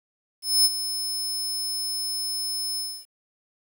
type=tone with ADSR envelope; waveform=sawtooth; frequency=5220 Hz; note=E8; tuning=18 cents flat; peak=-12 dBFS; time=0.42-3.06 s; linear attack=230 ms; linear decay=36 ms; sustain=-12 dB; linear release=280 ms; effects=9-bit